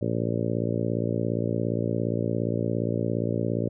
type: harmonic tone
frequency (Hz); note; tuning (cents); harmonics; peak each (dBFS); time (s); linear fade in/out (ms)
57.3; A#1; -29; 2 / 3 / 4 / 5 / 6 / 7 / 8 / 9 / 10; -29 / -31 / -32 / -33 / -34 / -34 / -35 / -36 / -36; 0.01-3.69; 10
effects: none